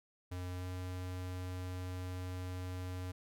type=tone with pitch glide; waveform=square; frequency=90.3 to 91.3 Hz; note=F#2 to F#2; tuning=-42 to -23 cents; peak=-40 dBFS; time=0.31-3.12 s; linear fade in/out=10 ms; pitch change=+19 cents; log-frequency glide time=0.52-0.67 s; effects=none